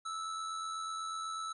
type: tone with amplitude modulation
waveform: square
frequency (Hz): 1311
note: E6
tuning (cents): -10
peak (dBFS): -36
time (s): 0.05-1.53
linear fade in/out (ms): 10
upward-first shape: sine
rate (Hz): 88.1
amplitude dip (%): 40
effects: resampled to 24000 Hz